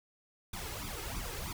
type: noise with flanger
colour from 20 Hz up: pink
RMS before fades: -40 dBFS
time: 0.53-1.53 s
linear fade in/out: 5 ms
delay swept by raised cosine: 0.83 to 2.43 ms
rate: 3.1 Hz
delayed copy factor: +1
effects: none